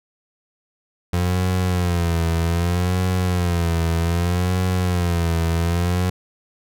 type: tone with vibrato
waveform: 30% pulse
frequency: 87.31 Hz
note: F2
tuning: in tune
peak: -15 dBFS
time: 1.13-6.1 s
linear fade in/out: 5 ms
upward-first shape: sine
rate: 0.64 Hz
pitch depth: 89 cents each way
effects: none